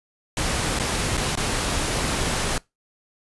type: noise with dropouts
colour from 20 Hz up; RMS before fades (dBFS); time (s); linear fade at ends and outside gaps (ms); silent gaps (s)
pink; -24; 0.37-2.58; 2; 0.79-0.797 / 1.171-1.176 / 1.354-1.373
effects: noise-tail reverb RT60 0.2 s tail -23 dB re dry + resampled to 24000 Hz